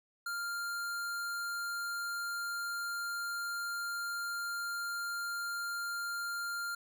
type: tone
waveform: square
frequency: 1396.9 Hz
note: F6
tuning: in tune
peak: -36 dBFS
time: 0.26-6.75 s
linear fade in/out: 5 ms
effects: none